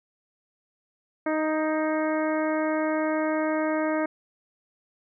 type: harmonic tone with a mistuned harmonic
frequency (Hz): 311.1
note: D#4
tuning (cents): 0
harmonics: 1 / 2 / 3 / 4 / 5 / 6 / 7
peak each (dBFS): -26 / -27 / -34 / -35 / -36 / -39 / -39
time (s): 1.26-4.06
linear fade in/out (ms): 5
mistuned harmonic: 5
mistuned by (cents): +20
effects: none